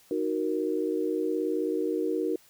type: chord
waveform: sine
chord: D# minor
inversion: none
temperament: equal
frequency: 311.1 / 370 / 466.2 Hz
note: D#4 / F#4 / A#4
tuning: 0 / 0 / 0 cents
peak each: -30 dBFS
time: 0.11-2.36 s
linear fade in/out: 2 ms
effects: white hiss -59 dBFS RMS until 2.49 s